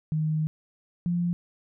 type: tone pair in turn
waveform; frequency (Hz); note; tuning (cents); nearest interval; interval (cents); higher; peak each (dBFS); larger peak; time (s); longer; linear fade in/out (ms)
sine; 155.56 / 174.02; D#3 / F3; 0 / -6; major second; 194; second; -23; neither; 0.12-0.47 / 1.06-1.33; first; 0
effects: none